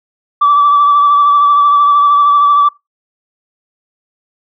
sine tone with vibrato, 1158 Hz, D6, 25 cents flat, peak -4 dBFS, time 0.41-2.69 s, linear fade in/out 10 ms, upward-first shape sine, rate 13 Hz, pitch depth 25 cents each way, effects noise-tail reverb RT60 0.2 s tail -21 dB re dry + tanh soft clip ceiling -2 dBFS

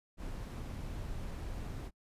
brown noise, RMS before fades -41 dBFS, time 0.17-1.91 s, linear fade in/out 50 ms, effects noise-tail reverb RT60 0.1 s tail -26 dB re dry + resampled to 32000 Hz

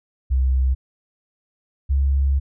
sine tone pair in turn, 65 / 68.69 Hz, C2 / C#2, -11 / -15 cents, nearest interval minor second, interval 96 cents, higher second, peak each -15 / -15 dBFS, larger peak neither, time 0.3-0.75 / 1.89-2.4 s, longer second, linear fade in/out 20 ms, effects none

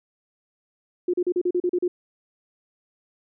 sine tone bursts, 356.7 Hz, F4, 37 cents sharp, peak -19 dBFS, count 9, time 1.08-1.88 s, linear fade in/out 5 ms, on 56 ms, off 37 ms, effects none

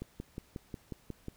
click train, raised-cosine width 3 ms, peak -26 dBFS, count 8, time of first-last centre 0.02-1.284 s, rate 5.54 Hz, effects pink hiss -64 dBFS RMS until 1.36 s

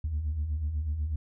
sine beating tone pair, 69.3 / 77.4 Hz, C#2 / D#2, 0 / -9 cents, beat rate 8.1 Hz, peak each -35 / -27 dBFS, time 0.04-1.16 s, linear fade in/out 5 ms, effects tanh soft clip ceiling -24 dBFS

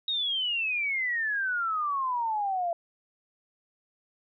sine exponential sweep, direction down, 3792 to 670 Hz, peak -26 dBFS, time 0.08-2.73 s, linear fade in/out 2 ms, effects none

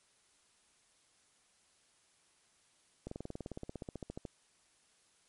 slowing click train, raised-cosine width 2 ms, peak -28 dBFS, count 21, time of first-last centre 3.07-4.252 s, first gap 44 ms, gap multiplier 1.03, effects white hiss -70 dBFS RMS until 5.28 s + MP3 48 kbps

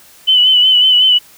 sine tone with vibrato, 3005 Hz, F#7, 26 cents sharp, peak -6 dBFS, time 0.27-1.19 s, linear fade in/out 20 ms, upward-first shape sine, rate 5.4 Hz, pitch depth 40 cents each way, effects white hiss -43 dBFS RMS until 1.37 s

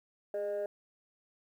sine tone pair together, 411.3 / 610.8 Hz, G#4 / D#5, -17 / -32 cents, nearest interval perfect fifth, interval 685 cents, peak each -35 / -32 dBFS, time 0.34-0.66 s, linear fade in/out 2 ms, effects tanh soft clip ceiling -29 dBFS + 11-bit

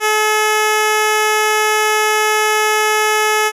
10% pulse tone, 428.5 Hz, A4, 46 cents flat, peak -4 dBFS, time 0-3.52 s, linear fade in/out 50 ms, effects resampled to 32000 Hz

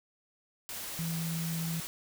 sine tone in noise, 164.81 Hz, E3, in tune, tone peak -32 dBFS, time 0.99-1.8 s, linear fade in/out 0 ms, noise white, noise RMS -40 dBFS, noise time 0.69-1.87 s, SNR +5 dB, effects none

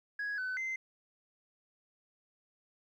sine tone with pitch steps, 1664 / 1510 / 2073 Hz, G#6 / F#6 / C7, +3 / +35 / -17 cents, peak -32 dBFS, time 0.19-0.76 s, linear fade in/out 5 ms, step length 190 ms, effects tanh soft clip ceiling -32 dBFS + 12-bit

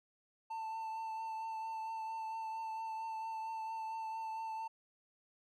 triangle tone with vibrato, 890 Hz, A5, 20 cents sharp, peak -37 dBFS, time 0.5-4.68 s, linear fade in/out 10 ms, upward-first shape triangle, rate 4.4 Hz, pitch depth 21 cents each way, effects none

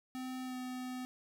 square tone with pitch glide, 256.8 to 253.3 Hz, C4 to B3, -32 to +44 cents, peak -40 dBFS, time 0.15-1.05 s, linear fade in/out 0 ms, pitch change -24 cents, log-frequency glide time 0.44-0.56 s, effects none

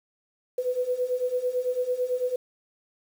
sine beating tone pair, 493.9 / 502.9 Hz, B4 / B4, 0 / +31 cents, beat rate 9 Hz, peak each -29 / -26 dBFS, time 0.58-2.36 s, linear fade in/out 5 ms, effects 8-bit

